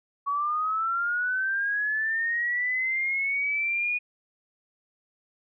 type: linear sweep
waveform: sine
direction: up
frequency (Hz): 1120 to 2465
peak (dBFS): -24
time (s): 0.26-3.99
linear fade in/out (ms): 20
effects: none